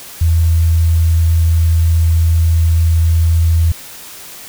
sine tone, 82.41 Hz, E2, in tune, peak -8 dBFS, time 0.21-3.72 s, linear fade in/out 5 ms, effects white hiss -33 dBFS RMS until 4.48 s

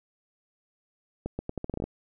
accelerating click train, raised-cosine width 2 ms, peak -18 dBFS, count 11, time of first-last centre 1.26-1.84 s, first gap 130 ms, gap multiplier 0.8, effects none

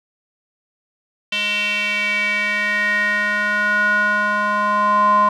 square tone with band-pass filter sweep, 207.7 Hz, G#3, in tune, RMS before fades -18 dBFS, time 1.32-5.29 s, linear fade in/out 5 ms, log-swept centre 2900 to 1000 Hz, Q 6.1, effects none

